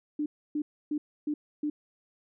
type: tone bursts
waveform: sine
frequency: 298.1 Hz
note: D4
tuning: 26 cents sharp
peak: -27 dBFS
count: 5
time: 0.19-1.7 s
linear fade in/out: 5 ms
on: 70 ms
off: 290 ms
effects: none